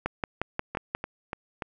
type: two click trains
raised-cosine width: 0.5 ms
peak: -12 / -17 dBFS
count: 6 / 4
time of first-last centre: 0.06-0.95 / 0.75-1.622 s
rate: 5.62 / 3.44 Hz
effects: none